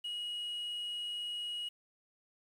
sine tone, 2899 Hz, F#7, 36 cents flat, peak -34 dBFS, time 0.04-1.69 s, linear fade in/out 10 ms, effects tanh soft clip ceiling -35 dBFS + 10-bit

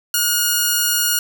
5% pulse tone, 1437 Hz, F6, 49 cents sharp, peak -4 dBFS, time 0.14-1.19 s, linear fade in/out 2 ms, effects none

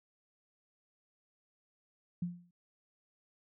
sine tone with exponential decay, 175.1 Hz, F3, 5 cents sharp, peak -30 dBFS, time 2.22-2.51 s, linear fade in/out 5 ms, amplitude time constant 63 ms, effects none

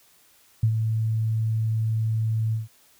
sine tone with ADSR envelope, 111 Hz, A2, 16 cents sharp, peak -15 dBFS, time 0.63-2.68 s, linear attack 4 ms, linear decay 77 ms, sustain -6 dB, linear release 150 ms, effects white hiss -58 dBFS RMS until 2.99 s

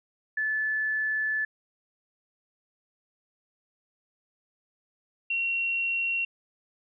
sine tone pair in turn, 1737 / 2737 Hz, A6 / F7, -23 / -36 cents, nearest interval minor sixth, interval 787 cents, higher second, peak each -25 dBFS, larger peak neither, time 0.37-1.45 / 5.3-6.25 s, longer first, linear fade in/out 5 ms, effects none

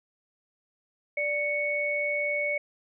sine tone pair together, 587.3 / 2219 Hz, D5 / C#7, 0 / +1 cents, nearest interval octave + major seventh, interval 2301 cents, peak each -30 / -27 dBFS, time 1.17-2.58 s, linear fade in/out 5 ms, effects none

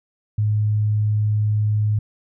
sine tone, 106 Hz, G#2, 36 cents sharp, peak -16 dBFS, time 0.38-1.99 s, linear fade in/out 5 ms, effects none

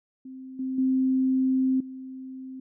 sine tone with level steps, 261.3 Hz, C4, 2 cents flat, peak -38 / -27 / -20 / -36 dBFS, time 0.25-2.6 s, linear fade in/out 5 ms, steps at 0.59 / 0.78 / 1.8 s, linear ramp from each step 5 ms, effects none

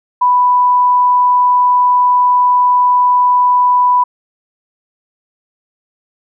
sine tone, 990 Hz, B5, 4 cents sharp, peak -7 dBFS, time 0.21-4.04 s, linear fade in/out 10 ms, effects none

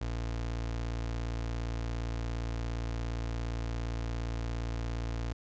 30% pulse tone, 57.3 Hz, A#1, 29 cents flat, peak -30 dBFS, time 0.01-5.33 s, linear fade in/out 5 ms, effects resampled to 16000 Hz + 12-bit

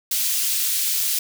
white high-pass noise, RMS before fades -22 dBFS, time 0.11-1.19 s, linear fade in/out 5 ms, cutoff 3200 Hz, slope 12 dB/octave, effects none

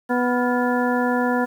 harmonic tone with a mistuned harmonic, 246.9 Hz, B3, in tune, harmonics 1 / 2 / 3 / 4 / 6 / 7, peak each -21 / -24 / -26 / -27 / -29 / -29 dBFS, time 0.09-1.46 s, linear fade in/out 20 ms, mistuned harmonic 6, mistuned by -81 cents, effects 8-bit

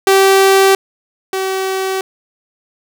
sawtooth tone pair in turn, 387.5 / 381.5 Hz, G4 / G4, -20 / -47 cents, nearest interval unison, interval 27 cents, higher first, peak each -3 / -12 dBFS, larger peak first, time 0.07-0.75 / 1.33-2.01 s, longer neither, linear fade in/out 2 ms, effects none

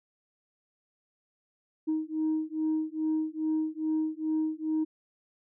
sine beating tone pair, 312.3 / 314.7 Hz, D#4 / D#4, +7 / +20 cents, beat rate 2.4 Hz, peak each -29 dBFS, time 1.87-4.85 s, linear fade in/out 20 ms, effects tanh soft clip ceiling -22 dBFS

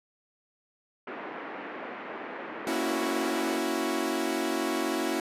pink band-pass noise, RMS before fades -39 dBFS, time 1.07-3.59 s, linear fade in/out 5 ms, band 260 to 2200 Hz, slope 24 dB/octave
sawtooth chord, F# dominant seventh, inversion first, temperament equal, 233.1 / 277.2 / 329.6 / 370 Hz, A#3 / C#4 / E4 / F#4, 0 / 0 / 0 / 0 cents, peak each -32 / -29 / -27 / -29 dBFS, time 2.67-5.2 s, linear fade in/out 2 ms
effects resampled to 32000 Hz

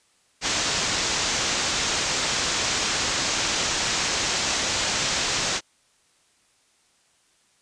white low-pass noise, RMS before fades -25 dBFS, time 0.41-5.61 s, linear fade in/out 50 ms, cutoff 7300 Hz, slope 48 dB/octave, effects white hiss -63 dBFS RMS until 7.61 s + resampled to 22050 Hz

